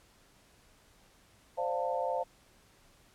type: chord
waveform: sine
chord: D minor seventh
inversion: third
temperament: equal with one note detuned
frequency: 523.3 / 587.3 / 698.5 / 892.3 Hz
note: C5 / D5 / F5 / A5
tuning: 0 / 0 / 0 / +24 cents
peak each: -34 / -37 / -35 / -36 dBFS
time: 1.57-2.24 s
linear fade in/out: 20 ms
effects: pink hiss -63 dBFS RMS until 3.14 s + low-pass 12000 Hz 12 dB/octave